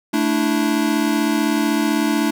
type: chord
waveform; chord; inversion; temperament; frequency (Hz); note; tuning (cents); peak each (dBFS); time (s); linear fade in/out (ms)
square; A suspended fourth; none; equal; 220 / 293.7 / 329.6; A3 / D4 / E4; 0 / 0 / 0; -22 / -20 / -23; 0.13-2.31; 10
effects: none